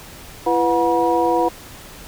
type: tone cluster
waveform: sine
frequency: 337.8 / 494.3 / 728 / 961 Hz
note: E4 / B4 / F#5 / B5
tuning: +42 / +1 / -28 / -48 cents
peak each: -20 dBFS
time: 0.46-1.49 s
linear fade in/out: 10 ms
effects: pink hiss -39 dBFS RMS until 2.07 s